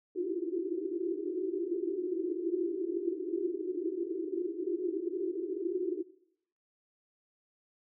white band-pass noise, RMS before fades -34 dBFS, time 0.15-6.03 s, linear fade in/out 10 ms, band 330 to 380 Hz, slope 96 dB/octave, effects noise-tail reverb RT60 0.7 s tail -18 dB re dry

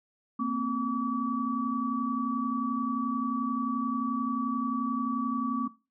sine tone cluster, 229.7 / 261.1 / 1145 Hz, A#3 / C4 / D6, -25 / -3 / -44 cents, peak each -31 dBFS, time 0.39-5.68 s, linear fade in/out 10 ms, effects noise-tail reverb RT60 0.3 s tail -19 dB re dry

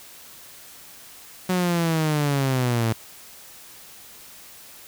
sawtooth linear sweep, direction down, 185 to 110 Hz, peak -16 dBFS, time 1.49-2.93 s, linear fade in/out 5 ms, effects white hiss -45 dBFS RMS until 4.87 s

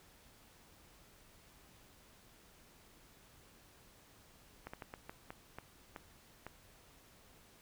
slowing click train, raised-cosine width 0.5 ms, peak -30 dBFS, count 9, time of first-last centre 4.67-6.466 s, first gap 65 ms, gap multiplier 1.34, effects pink hiss -63 dBFS RMS until 7.61 s

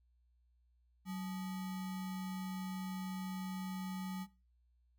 sine tone with sample-and-hold, 186.9 Hz, F#3, 18 cents sharp, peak -38 dBFS, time 1.05-4.27 s, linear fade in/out 50 ms, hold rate 1050 Hz, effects noise-tail reverb RT60 0.3 s tail -19 dB re dry + added 60 Hz sine -69 dBFS peak until 4.98 s

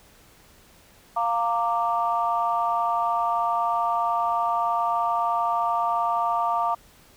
sine chord, Bb major, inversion second, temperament equal with one note detuned, 698.5 / 921.6 / 1174.7 Hz, F5 / Bb5 / D6, 0 / -20 / 0 cents, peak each -25 dBFS, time 1.16-6.75 s, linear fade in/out 10 ms, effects tanh soft clip ceiling -11 dBFS + pink hiss -54 dBFS RMS until 7.16 s

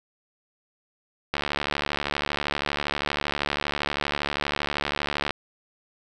click train, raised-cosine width 0.3 ms, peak -9 dBFS, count 289, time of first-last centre 1.34-5.307 s, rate 72.6 Hz, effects none

